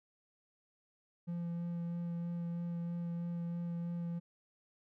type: tone with vibrato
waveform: triangle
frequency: 171.3 Hz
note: F3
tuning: 33 cents flat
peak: -34 dBFS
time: 1.27-4.2 s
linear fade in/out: 20 ms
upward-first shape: sine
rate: 3.1 Hz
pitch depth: 11 cents each way
effects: none